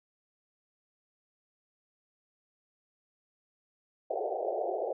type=band-pass noise; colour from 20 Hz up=white; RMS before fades=-33 dBFS; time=4.1-4.93 s; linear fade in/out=5 ms; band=360 to 770 Hz; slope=96 dB/octave; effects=none